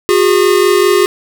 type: tone pair together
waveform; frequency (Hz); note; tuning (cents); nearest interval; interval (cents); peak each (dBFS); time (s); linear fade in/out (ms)
square; 362.1 / 407.1; F#4 / G#4; -37 / -35; major second; 202; -11; 0.09-1.06; 0
effects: 7-bit